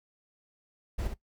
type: noise with echo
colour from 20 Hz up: brown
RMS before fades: -31 dBFS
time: 0.98-1.08 s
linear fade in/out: 10 ms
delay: 61 ms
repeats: 1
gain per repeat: -5 dB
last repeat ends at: 1.141 s
effects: noise-tail reverb RT60 0.1 s tail -17 dB re dry